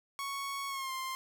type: tone with pitch glide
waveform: sawtooth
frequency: 1108.7 to 1051.3 Hz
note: C#6 to C6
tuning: 0 to +8 cents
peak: -32 dBFS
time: 0.19-1.15 s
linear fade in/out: 0 ms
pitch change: -92 cents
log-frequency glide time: 0.68-0.92 s
effects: none